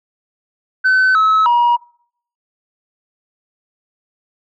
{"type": "tone with pitch steps", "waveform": "sine", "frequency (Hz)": [1520, 1292, 956], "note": ["F#6", "E6", "A#5"], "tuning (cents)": [46, -35, 43], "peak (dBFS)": -7, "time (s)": [0.84, 1.77], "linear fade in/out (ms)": 20, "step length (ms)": 310, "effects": ["noise-tail reverb RT60 0.6 s tail -24 dB re dry", "tanh soft clip ceiling -8 dBFS"]}